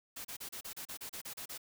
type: noise bursts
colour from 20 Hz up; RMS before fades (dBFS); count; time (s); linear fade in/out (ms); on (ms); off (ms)
white; -44; 12; 0.16-1.579; 10; 88; 33
effects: none